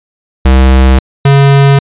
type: tone pair in turn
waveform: square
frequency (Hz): 65.41 / 139.04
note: C2 / C#3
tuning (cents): 0 / +6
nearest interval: octave + minor second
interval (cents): 1306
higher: second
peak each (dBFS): -3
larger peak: neither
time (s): 0.45-0.99 / 1.25-1.79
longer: neither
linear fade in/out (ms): 5
effects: resampled to 8000 Hz